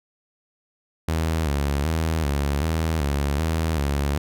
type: tone with vibrato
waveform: sawtooth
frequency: 75.6 Hz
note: D#2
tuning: 49 cents flat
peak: -17 dBFS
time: 1.08-4.18 s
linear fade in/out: 5 ms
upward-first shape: square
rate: 1.3 Hz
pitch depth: 110 cents each way
effects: none